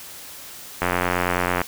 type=click train; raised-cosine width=0.5 ms; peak=-5 dBFS; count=72; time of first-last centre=0.82-1.616 s; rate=89.2 Hz; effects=white hiss -39 dBFS RMS until 1.67 s